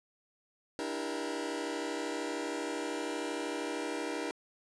sawtooth chord, E half-diminished seventh, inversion third, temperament just, 296.7 / 329.6 / 395.6 / 474.7 Hz, D4 / E4 / G4 / Bb4, +18 / 0 / +16 / +31 cents, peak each -35 / -36 / -37 / -36 dBFS, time 0.79-4.31 s, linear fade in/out 0 ms, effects resampled to 22050 Hz + 10-bit

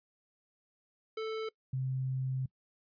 square / sine tone pair in turn, 440.4 / 130.93 Hz, A4 / C3, +2 / +2 cents, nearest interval octave + major sixth, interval 2100 cents, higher first, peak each -35 / -31 dBFS, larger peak second, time 1.17-1.49 / 1.73-2.46 s, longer second, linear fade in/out 5 ms, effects noise-tail reverb RT60 0.1 s tail -23 dB re dry + resampled to 11025 Hz

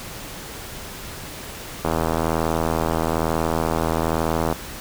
click train, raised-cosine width 1 ms, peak -7 dBFS, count 218, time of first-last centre 1.85-4.526 s, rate 81.1 Hz, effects pink hiss -35 dBFS RMS until 4.8 s

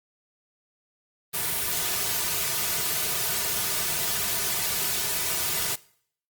white noise with comb filter, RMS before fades -27 dBFS, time 1.33-5.76 s, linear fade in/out 20 ms, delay 3.7 ms, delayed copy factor -0.8, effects noise-tail reverb RT60 0.6 s tail -21 dB re dry + Opus 32 kbps

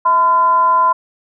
sine tone with frequency modulation, 1016 Hz, B5, 49 cents sharp, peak -9 dBFS, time 0.05-0.93 s, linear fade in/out 10 ms, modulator 368 Hz, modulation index 0.35, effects none

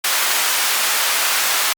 pink high-pass noise, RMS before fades -18 dBFS, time 0.04-1.73 s, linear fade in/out 5 ms, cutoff 1100 Hz, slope 12 dB/octave, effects Opus 48 kbps

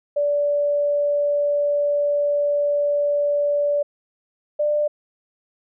sine tone pair in turn, 580 / 594.2 Hz, D5 / D5, -22 / +20 cents, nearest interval unison, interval 42 cents, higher second, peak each -17 dBFS, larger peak neither, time 0.16-3.83 / 4.59-4.88 s, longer first, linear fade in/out 10 ms, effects none

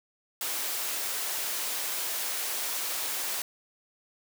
white high-pass noise, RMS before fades -32 dBFS, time 0.41-3.42 s, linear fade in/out 2 ms, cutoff 390 Hz, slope 12 dB/octave, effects none

